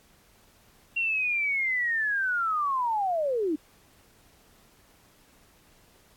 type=linear sweep; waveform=sine; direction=down; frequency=2763 to 287.1 Hz; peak=-24 dBFS; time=0.96-3.56 s; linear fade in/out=10 ms; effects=pink hiss -60 dBFS RMS until 6.16 s + AAC 64 kbps